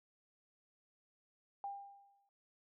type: tone with exponential decay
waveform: sine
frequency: 799 Hz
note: G5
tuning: 33 cents sharp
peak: -38 dBFS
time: 1.64-2.29 s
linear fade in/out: 1 ms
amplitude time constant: 140 ms
effects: noise-tail reverb RT60 0.1 s tail -20 dB re dry